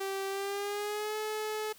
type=tone with pitch glide; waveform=sawtooth; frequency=389.4 to 429.6 Hz; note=G4 to A4; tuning=-12 to -41 cents; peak=-29 dBFS; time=0-1.73 s; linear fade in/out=10 ms; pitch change=+171 cents; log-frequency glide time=0.28-1.17 s; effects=white hiss -57 dBFS RMS until 1.78 s